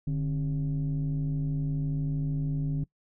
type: tone with frequency modulation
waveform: sine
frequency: 147.9 Hz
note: D3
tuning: 13 cents sharp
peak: -25 dBFS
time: 0.07-2.84 s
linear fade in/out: 5 ms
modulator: 121 Hz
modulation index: 0.62
effects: noise-tail reverb RT60 0.1 s tail -23 dB re dry + tanh soft clip ceiling -22 dBFS